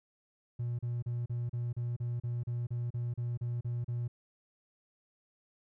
triangle tone bursts, 120 Hz, B2, 49 cents flat, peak -29 dBFS, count 15, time 0.59-4.08 s, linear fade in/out 10 ms, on 200 ms, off 35 ms, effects tanh soft clip ceiling -27 dBFS

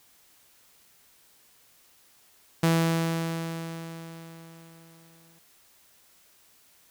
sawtooth tone with exponential decay, 164.81 Hz, E3, in tune, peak -15 dBFS, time 2.63-5.39 s, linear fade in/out 5 ms, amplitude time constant 600 ms, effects white hiss -60 dBFS RMS until 6.9 s

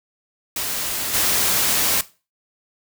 white noise with level steps, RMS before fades -25 / -19 dBFS, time 0.56-2.01 s, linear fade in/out 2 ms, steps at 1.13 s, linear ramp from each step 20 ms, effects noise-tail reverb RT60 0.3 s tail -17 dB re dry

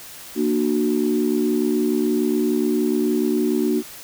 sine chord, Bb augmented, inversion none, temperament equal with one note detuned, 233.1 / 300 / 370 Hz, Bb3 / D4 / F#4, 0 / +37 / 0 cents, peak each -21 dBFS, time 0.35-3.83 s, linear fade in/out 50 ms, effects tanh soft clip ceiling -9 dBFS + white hiss -39 dBFS RMS until 4.03 s

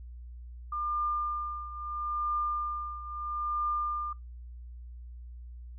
sine tone with tremolo, 1200 Hz, D6, 37 cents sharp, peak -27 dBFS, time 0.72-4.13 s, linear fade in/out 5 ms, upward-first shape triangle, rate 0.76 Hz, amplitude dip 80%, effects noise-tail reverb RT60 0.2 s tail -24 dB re dry + added 60 Hz sine -42 dBFS peak until 5.78 s

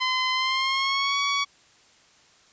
15% pulse tone with pitch glide, 1027 to 1126.4 Hz, C6 to C#6, -33 to +27 cents, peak -16 dBFS, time 0-1.45 s, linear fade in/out 20 ms, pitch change +160 cents, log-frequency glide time 0.33-1.18 s, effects white hiss -57 dBFS RMS until 2.52 s + resampled to 16000 Hz

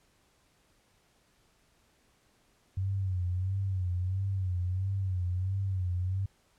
sine tone with vibrato, 93.4 Hz, F#2, 17 cents sharp, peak -28 dBFS, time 2.77-6.26 s, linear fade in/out 5 ms, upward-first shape sine, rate 1.5 Hz, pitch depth 82 cents each way, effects pink hiss -68 dBFS RMS until 6.58 s + low-pass 11000 Hz 12 dB/octave

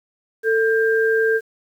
sine tone pair together, 445.9 / 1592 Hz, A4 / G6, +23 / +26 cents, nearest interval octave + minor seventh, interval 2203 cents, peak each -16 / -20 dBFS, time 0.43-1.41 s, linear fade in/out 50 ms, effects 8-bit

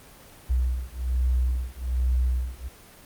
sine beating tone pair, 62 / 63.2 Hz, B1 / B1, +7 / +41 cents, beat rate 1.2 Hz, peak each -25 dBFS, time 0.49-2.69 s, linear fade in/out 20 ms, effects pink hiss -49 dBFS RMS until 3.05 s + Opus 24 kbps

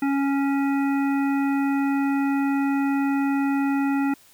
harmonic tone, 277.2 Hz, C#4, in tune, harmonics 1 / 3 / 5 / 7 / 9, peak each -20 / -30 / -34 / -37 / -39 dBFS, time 0.02-4.14 s, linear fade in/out 5 ms, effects white hiss -54 dBFS RMS until 4.33 s

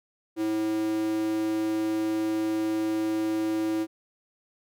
square tone with high-pass filter, 108.3 Hz, A2, 27 cents flat, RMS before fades -27 dBFS, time 0.36-3.87 s, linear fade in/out 50 ms, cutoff 350 Hz, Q 8.4, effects none

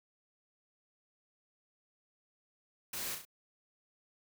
white noise with echo, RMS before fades -40 dBFS, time 2.93-3.15 s, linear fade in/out 5 ms, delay 34 ms, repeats 3, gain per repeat -5 dB, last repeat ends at 3.252 s, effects none

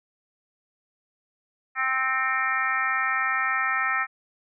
harmonic tone with a mistuned harmonic, 261.6 Hz, C4, in tune, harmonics 3 / 4 / 5 / 6 / 7 / 8 / 9, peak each -34 / -37 / -26 / -37 / -26 / -33 / -33 dBFS, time 1.75-4.07 s, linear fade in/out 50 ms, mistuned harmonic 8, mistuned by +41 cents, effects none

